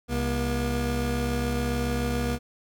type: tone pair together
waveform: 25% pulse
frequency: 67.12 / 239.2 Hz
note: C2 / A#3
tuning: +45 / +45 cents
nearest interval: octave + minor seventh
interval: 2200 cents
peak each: -24 dBFS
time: 0.08-2.39 s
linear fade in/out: 50 ms
effects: none